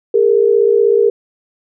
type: tone pair together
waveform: sine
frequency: 406.8 / 463 Hz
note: G#4 / A#4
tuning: -36 / -12 cents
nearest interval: major second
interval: 224 cents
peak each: -11 dBFS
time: 0.14-1.1 s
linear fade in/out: 5 ms
effects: none